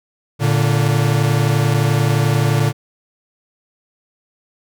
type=tone pair together; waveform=45% pulse; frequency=114.23 / 145.7 Hz; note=A#2 / D3; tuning=-35 / -13 cents; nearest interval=major third; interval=422 cents; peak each=-16 dBFS; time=0.39-2.73 s; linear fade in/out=50 ms; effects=none

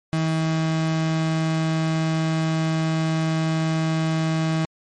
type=tone; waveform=35% pulse; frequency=160.2 Hz; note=E3; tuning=49 cents flat; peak=-18 dBFS; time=0.13-4.65 s; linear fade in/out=0 ms; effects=low-pass 7000 Hz 12 dB/octave + MP3 48 kbps

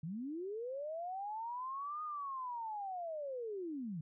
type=linear two-way sweep; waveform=sine; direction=up then down; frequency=146.83 to 1240 to 146.83 Hz; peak=-39 dBFS; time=0.03-4.01 s; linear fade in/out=5 ms; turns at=2.03 s; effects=none

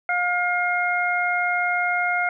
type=harmonic tone; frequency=711 Hz; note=F5; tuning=31 cents sharp; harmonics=1 / 2 / 3; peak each=-24 / -24 / -24 dBFS; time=0.09-2.29 s; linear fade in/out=2 ms; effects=none

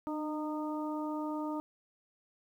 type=harmonic tone with a mistuned harmonic; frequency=306.8 Hz; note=D#4; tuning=24 cents flat; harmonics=1 / 2 / 3 / 4; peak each=-35 / -42 / -41 / -45 dBFS; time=0.07-1.6 s; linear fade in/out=0 ms; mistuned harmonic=1; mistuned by=-24 cents; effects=11-bit

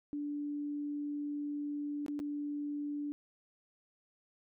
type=tone with dropouts; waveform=sine; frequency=291.6 Hz; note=D4; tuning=12 cents flat; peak=-35 dBFS; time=0.13-3.12 s; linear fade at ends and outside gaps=0 ms; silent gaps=2.063-2.082 / 2.192-2.2 s; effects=none

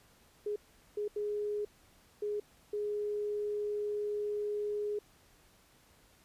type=tone bursts at uneven times; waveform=sine; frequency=416.1 Hz; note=G#4; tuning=3 cents sharp; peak=-32 dBFS; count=5; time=0.46-0.56 / 0.97-1.08 / 1.16-1.65 / 2.22-2.4 / 2.73-4.99 s; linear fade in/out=5 ms; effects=pink hiss -64 dBFS RMS until 6.24 s + resampled to 32000 Hz

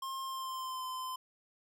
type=tone with pitch glide; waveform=square; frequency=1065 to 1028.7 Hz; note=C6 to C6; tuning=+30 to -30 cents; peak=-38 dBFS; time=0.02-1.16 s; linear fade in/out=5 ms; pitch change=-60 cents; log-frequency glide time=0.22-0.84 s; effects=none

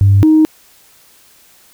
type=tone pair in turn; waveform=sine; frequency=99 / 312.6 Hz; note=G2 / D#4; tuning=+18 / +8 cents; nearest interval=octave + minor sixth; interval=1990 cents; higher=second; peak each=-4 dBFS; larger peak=neither; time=0.01-0.23 / 0.23-0.45 s; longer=neither; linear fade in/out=0 ms; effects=tanh soft clip ceiling -1 dBFS + white hiss -47 dBFS RMS until 1.73 s

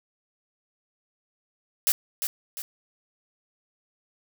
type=noise with echo; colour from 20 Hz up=blue; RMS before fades=-21 dBFS; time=1.87-1.92 s; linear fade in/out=0 ms; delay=350 ms; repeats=2; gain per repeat=-7 dB; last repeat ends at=2.62 s; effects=none

